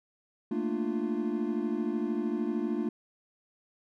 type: chord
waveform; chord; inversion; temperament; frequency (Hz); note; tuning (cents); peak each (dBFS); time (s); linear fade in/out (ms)
triangle; Bb major seventh; third; equal with one note detuned; 220 / 233.1 / 298.3 / 349.2; A3 / Bb3 / D4 / F4; 0 / 0 / +27 / 0; -32; 0.51-2.89; 5
effects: none